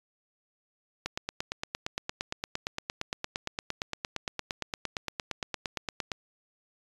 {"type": "click train", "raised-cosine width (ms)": 0.2, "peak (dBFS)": -14, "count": 45, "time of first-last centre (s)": [1.06, 6.117], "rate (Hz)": 8.7, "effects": ["resampled to 24000 Hz"]}